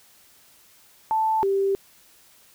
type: tone pair in turn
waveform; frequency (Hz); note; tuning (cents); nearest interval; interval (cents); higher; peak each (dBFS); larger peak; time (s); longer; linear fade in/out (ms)
sine; 880 / 392; A5 / G4; 0 / 0; octave + major second; 1400; first; -19; neither; 1.11-1.43 / 1.43-1.75; neither; 0
effects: white hiss -55 dBFS RMS until 2.54 s